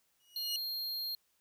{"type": "tone with exponential growth", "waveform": "sawtooth", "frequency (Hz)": 2900, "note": "F#7", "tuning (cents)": -35, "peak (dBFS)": -30, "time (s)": [0.2, 0.56], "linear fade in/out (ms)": 2, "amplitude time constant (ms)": 78}
{"type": "tone", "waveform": "square", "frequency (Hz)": 4220, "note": "C8", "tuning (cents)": 14, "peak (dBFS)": -36, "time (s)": [0.36, 1.15], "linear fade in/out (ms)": 2}
{"effects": ["white hiss -75 dBFS RMS until 1.4 s"]}